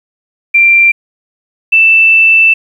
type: tone pair in turn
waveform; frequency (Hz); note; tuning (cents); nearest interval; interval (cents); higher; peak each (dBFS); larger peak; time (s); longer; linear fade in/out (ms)
sine; 2365 / 2655; D7 / E7; +12 / +12; major second; 200; second; -3; neither; 0.54-0.92 / 1.72-2.54; second; 10
effects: 7-bit